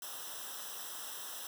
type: noise with comb filter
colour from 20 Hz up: white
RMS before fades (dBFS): -44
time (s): 0.02-1.47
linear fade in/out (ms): 2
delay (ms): 0.44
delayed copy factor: -0.95
effects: none

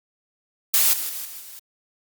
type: noise with level steps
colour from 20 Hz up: blue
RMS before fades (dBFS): -17 / -27 / -31 / -37 / -40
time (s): 0.74-1.59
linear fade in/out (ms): 0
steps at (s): 0.93 / 1.09 / 1.25 / 1.4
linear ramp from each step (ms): 2
effects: Opus 48 kbps

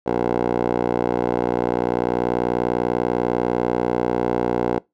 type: tone with band-pass filter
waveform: 10% pulse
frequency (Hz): 60.2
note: B1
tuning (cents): -44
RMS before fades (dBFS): -21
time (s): 0.06-4.79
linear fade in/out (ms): 10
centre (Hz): 560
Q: 3.2
effects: noise-tail reverb RT60 0.2 s tail -24 dB re dry

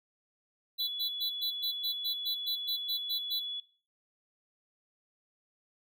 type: tone bursts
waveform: square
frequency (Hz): 3985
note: B7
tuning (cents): +15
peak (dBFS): -32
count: 13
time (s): 0.78-3.4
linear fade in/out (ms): 20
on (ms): 100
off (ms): 110
type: tone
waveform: sine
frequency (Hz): 3405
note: G#7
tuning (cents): +42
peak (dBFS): -35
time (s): 0.8-3.6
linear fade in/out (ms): 2
effects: noise-tail reverb RT60 0.4 s tail -19 dB re dry

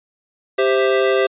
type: chord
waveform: square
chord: C major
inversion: second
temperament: equal with one note detuned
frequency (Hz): 394 / 523.3 / 659.3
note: G4 / C5 / E5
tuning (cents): +9 / 0 / 0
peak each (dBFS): -17 / -19 / -23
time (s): 0.58-1.27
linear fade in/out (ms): 10
effects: resampled to 8000 Hz

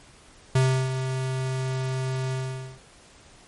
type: tone with ADSR envelope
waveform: square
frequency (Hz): 130.81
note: C3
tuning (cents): 0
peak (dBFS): -17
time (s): 0.55-2.8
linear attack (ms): 6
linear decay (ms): 330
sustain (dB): -9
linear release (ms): 470
effects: pink hiss -52 dBFS RMS until 3.47 s + MP3 48 kbps

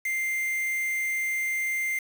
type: tone with quantisation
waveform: triangle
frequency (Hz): 2093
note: C7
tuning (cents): 0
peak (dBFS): -24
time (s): 0.05-1.99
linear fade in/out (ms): 5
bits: 6
effects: none

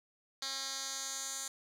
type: tone with band-pass filter sweep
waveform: 10% pulse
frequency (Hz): 270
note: C#4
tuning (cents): -45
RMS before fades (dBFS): -40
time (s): 0.42-1.48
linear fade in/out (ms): 2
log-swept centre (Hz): 4800 to 7400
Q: 2.5
effects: none

